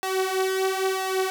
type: tone with flanger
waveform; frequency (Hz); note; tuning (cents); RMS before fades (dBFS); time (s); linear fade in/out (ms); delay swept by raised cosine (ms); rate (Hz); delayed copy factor
sawtooth; 379.5; F#4; +44; -25; 0.03-1.3; 0; 1.5 to 5.9; 1; +0.7
effects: none